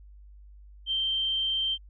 sine tone, 3136 Hz, G7, in tune, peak -25 dBFS, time 0.86-1.78 s, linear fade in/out 50 ms, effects added 50 Hz sine -47 dBFS peak until 1.89 s

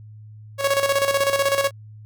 sawtooth tone with tremolo, 554.4 Hz, C#5, in tune, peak -12 dBFS, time 0.58-1.71 s, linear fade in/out 50 ms, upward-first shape square, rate 16 Hz, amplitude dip 60%, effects added 107 Hz sine -39 dBFS peak until 2.05 s

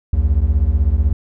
triangle beating tone pair, 63.1 / 79.1 Hz, B1 / D#2, +38 / +29 cents, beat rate 16 Hz, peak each -13 dBFS, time 0.13-1.13 s, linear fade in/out 5 ms, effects none

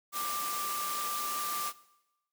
sine tone in noise, 1183 Hz, D6, 12 cents sharp, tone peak -34 dBFS, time 0.12-1.73 s, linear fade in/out 50 ms, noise white, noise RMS -37 dBFS, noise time 0.12-1.73 s, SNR 0 dB, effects noise-tail reverb RT60 0.9 s tail -19 dB re dry + high-pass 200 Hz 12 dB/octave

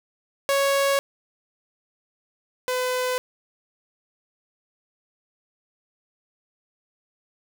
sawtooth tone pair in turn, 554.4 / 504.8 Hz, C#5 / B4, 0 / +38 cents, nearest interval major second, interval 162 cents, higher first, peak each -15 / -19 dBFS, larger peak first, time 0.49-0.99 / 2.68-3.18 s, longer neither, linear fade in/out 0 ms, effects none

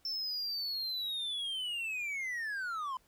triangle linear sweep, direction down, 5360 to 1000 Hz, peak -33 dBFS, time 0.05-2.97 s, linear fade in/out 2 ms, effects pink hiss -69 dBFS RMS until 3.07 s

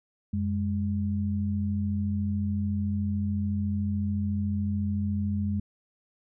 sine tone pair together, 91.41 / 205.2 Hz, F#2 / G#3, -20 / -21 cents, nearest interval octave + major second, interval 1399 cents, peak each -28 dBFS, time 0.33-5.6 s, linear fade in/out 5 ms, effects none

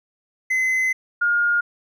triangle / sine tone pair in turn, 2043 / 1421 Hz, C7 / F6, -42 / +30 cents, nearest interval tritone, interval 628 cents, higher first, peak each -16 dBFS, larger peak neither, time 0.5-0.93 / 1.21-1.61 s, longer first, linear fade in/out 10 ms, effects none

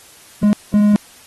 triangle tone bursts at uneven times, 207.7 Hz, G#3, in tune, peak -7 dBFS, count 2, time 0.43-0.53 / 0.74-0.96 s, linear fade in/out 0 ms, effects white hiss -44 dBFS RMS until 1.26 s + AAC 32 kbps

